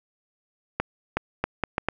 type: accelerating click train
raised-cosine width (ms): 0.5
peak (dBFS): -8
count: 6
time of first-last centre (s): 0.8-1.886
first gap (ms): 370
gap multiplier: 0.73
effects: none